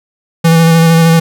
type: tone with vibrato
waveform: square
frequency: 164.81 Hz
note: E3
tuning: in tune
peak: -5 dBFS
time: 0.44-1.2 s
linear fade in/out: 10 ms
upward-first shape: square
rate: 13 Hz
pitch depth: 15 cents each way
effects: none